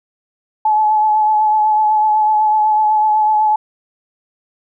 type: tone with vibrato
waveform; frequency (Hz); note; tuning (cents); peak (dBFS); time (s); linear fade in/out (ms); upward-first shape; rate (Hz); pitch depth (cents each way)
sine; 857; A5; -46; -10; 0.65-3.56; 5; triangle; 8; 28
effects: none